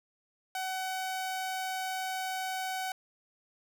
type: tone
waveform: sawtooth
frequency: 753 Hz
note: F#5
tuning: 30 cents sharp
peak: -29 dBFS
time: 0.55-2.92 s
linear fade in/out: 2 ms
effects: none